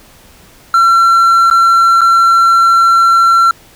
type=tone with dropouts; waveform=triangle; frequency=1357 Hz; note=E6; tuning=50 cents sharp; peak=-3 dBFS; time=0.74-3.51 s; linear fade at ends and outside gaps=2 ms; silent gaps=1.501-1.511 / 2.009-2.015 s; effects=pink hiss -42 dBFS RMS until 3.75 s